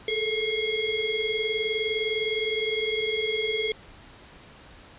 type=tone cluster; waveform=sine; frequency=426.4 / 446 / 2145 / 3314 Hz; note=G#4 / A4 / C7 / G#7; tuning=+46 / +23 / +42 / -4 cents; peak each=-30 dBFS; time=0.08-3.72 s; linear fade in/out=2 ms; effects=pink hiss -49 dBFS RMS until 4.98 s + resampled to 8000 Hz